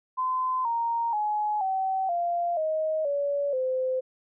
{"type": "tone with pitch steps", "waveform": "sine", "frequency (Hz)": [1026, 930, 843.1, 764.2, 692.7, 627.9, 569.2, 516], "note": ["C6", "A#5", "G#5", "G5", "F5", "D#5", "C#5", "C5"], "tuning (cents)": [-34, -4, 26, -44, -14, 16, 46, -24], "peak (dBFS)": -24, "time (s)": [0.17, 4.01], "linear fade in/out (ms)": 20, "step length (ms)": 480, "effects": []}